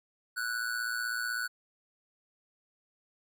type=tone with amplitude modulation; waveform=square; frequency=1480 Hz; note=F#6; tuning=in tune; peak=-29 dBFS; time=0.36-1.48 s; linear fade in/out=20 ms; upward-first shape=sine; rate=116 Hz; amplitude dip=70%; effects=none